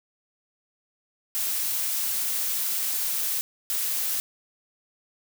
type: noise bursts at uneven times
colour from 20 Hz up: blue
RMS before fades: -27 dBFS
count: 2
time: 1.35-3.41 / 3.7-4.2 s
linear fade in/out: 0 ms
effects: none